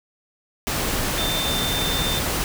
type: tone in noise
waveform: sine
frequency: 3582 Hz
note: A7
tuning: 30 cents sharp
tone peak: -25 dBFS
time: 1.18-2.19 s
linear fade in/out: 0 ms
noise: pink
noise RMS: -24 dBFS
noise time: 0.67-2.44 s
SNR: -4 dB
effects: none